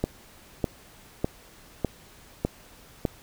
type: click train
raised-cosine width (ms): 2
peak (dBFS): -10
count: 6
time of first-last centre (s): 0.04-3.052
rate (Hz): 1.66
effects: pink hiss -52 dBFS RMS until 3.22 s